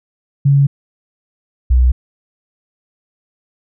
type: tone pair in turn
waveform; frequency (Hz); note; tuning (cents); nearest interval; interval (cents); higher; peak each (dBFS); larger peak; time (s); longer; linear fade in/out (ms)
sine; 140 / 62.36; C#3 / B1; +18 / +17; octave + major second; 1401; first; -7 / -7; neither; 0.45-0.67 / 1.7-1.92; neither; 10
effects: none